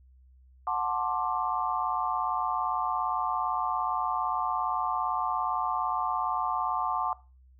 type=chord; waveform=sine; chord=D dominant seventh; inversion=first; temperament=just; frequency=734.2 / 881 / 1057.2 / 1174.7 Hz; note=F#5 / A5 / C6 / D6; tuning=-14 / +2 / +18 / 0 cents; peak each=-32 dBFS; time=0.67-7.13 s; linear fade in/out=2 ms; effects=noise-tail reverb RT60 0.3 s tail -19 dB re dry + added 64 Hz sine -54 dBFS peak until 7.59 s